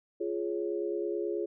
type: chord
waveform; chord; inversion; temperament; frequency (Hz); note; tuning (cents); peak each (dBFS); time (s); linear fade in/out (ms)
sine; Db major; first; just; 346.5 / 415.8 / 554.4; F4 / Ab4 / Db5; -14 / +2 / 0; -33 / -33 / -39; 0.2-1.46; 10
effects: none